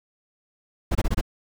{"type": "noise bursts", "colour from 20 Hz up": "brown", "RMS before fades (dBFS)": -20, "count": 5, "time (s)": [0.91, 1.212], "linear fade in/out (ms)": 10, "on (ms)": 42, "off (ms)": 23, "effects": []}